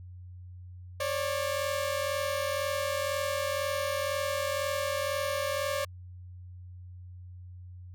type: tone pair together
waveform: sawtooth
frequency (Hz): 545.3 / 587.3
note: C#5 / D5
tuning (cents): -29 / 0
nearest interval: minor second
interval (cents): 129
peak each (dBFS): -28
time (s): 1-5.85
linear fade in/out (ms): 5
effects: added 90 Hz sine -43 dBFS peak until 7.94 s